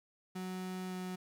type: tone with pitch glide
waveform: 35% pulse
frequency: 185 to 183.72 Hz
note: F#3 to F#3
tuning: 0 to -12 cents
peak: -37 dBFS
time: 0.35-1.16 s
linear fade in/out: 10 ms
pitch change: -12 cents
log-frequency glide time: 0.88-0.94 s
effects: none